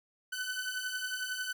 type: beating tone pair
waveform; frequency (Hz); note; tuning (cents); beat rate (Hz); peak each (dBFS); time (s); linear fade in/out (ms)
sawtooth; 1500 / 1511; F#6 / F#6; +23 / +36; 11; -35 / -33; 0.32-1.53; 10
effects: none